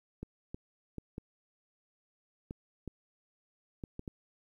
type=clicks; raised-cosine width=3 ms; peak=-27 dBFS; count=9; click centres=0.23 / 0.545 / 0.983 / 1.181 / 2.509 / 2.877 / 3.838 / 3.994 / 4.078 s; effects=11-bit